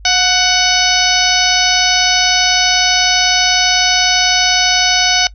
harmonic tone with a mistuned harmonic, 744 Hz, F#5, 9 cents sharp, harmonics 1 / 2 / 3 / 4 / 5 / 6 / 7 / 8, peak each -18 / -18 / -18 / -18 / -18 / -18 / -18 / -18 dBFS, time 0.05-5.27 s, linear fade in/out 2 ms, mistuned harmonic 1, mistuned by -43 cents, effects noise-tail reverb RT60 0.1 s tail -21 dB re dry + added 50 Hz sine -33 dBFS peak until 5.34 s

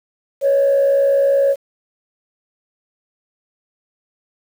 sine tone with frequency modulation, 554.4 Hz, C#5, in tune, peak -10 dBFS, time 0.41-1.56 s, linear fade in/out 50 ms, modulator 62.7 Hz, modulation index 0.41, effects tanh soft clip ceiling -8 dBFS + 7-bit

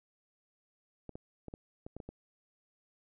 clicks, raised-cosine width 2 ms, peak -30 dBFS, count 8, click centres 1.093 / 1.155 / 1.483 / 1.539 / 1.865 / 1.966 / 2.002 / 2.09 s, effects none

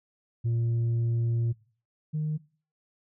sine tone pair in turn, 116.54 / 153.44 Hz, A#2 / D#3, 0 / -24 cents, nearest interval perfect fourth, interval 476 cents, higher second, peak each -21 / -25 dBFS, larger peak first, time 0.44-1.53 / 2.13-2.38 s, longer first, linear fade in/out 20 ms, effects noise-tail reverb RT60 0.4 s tail -21 dB re dry + tanh soft clip ceiling -23 dBFS

